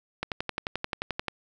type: click train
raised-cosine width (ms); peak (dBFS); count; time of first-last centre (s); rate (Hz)
0.3; -13; 13; 0.23-1.283; 11.4
effects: none